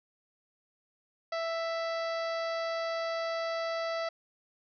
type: harmonic tone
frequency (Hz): 661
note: E5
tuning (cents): +5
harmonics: 1 / 2 / 3 / 4 / 5 / 6 / 7 / 8 / 9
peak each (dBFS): -32 / -38 / -41 / -50 / -51 / -49 / -46 / -53 / -58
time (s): 1.32-4.09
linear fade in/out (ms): 5
effects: none